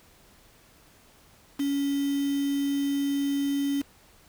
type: tone with quantisation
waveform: sine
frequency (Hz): 280.6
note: C#4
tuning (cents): +21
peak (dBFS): -24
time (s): 1.59-3.82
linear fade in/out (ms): 10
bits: 6
effects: pink hiss -57 dBFS RMS until 4.28 s